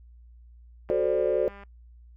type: click train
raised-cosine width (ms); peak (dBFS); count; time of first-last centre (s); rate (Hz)
0.5; -33; 150; 0.89-1.635; 200
type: chord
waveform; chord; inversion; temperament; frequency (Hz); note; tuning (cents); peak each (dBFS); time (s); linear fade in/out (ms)
sine; D dominant seventh; first; equal; 370 / 440 / 523.3 / 587.3; F#4 / A4 / C5 / D5; 0 / 0 / 0 / 0; -27; 0.9-1.48; 0
effects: noise-tail reverb RT60 0.1 s tail -22 dB re dry + added 59 Hz sine -48 dBFS peak until 2.16 s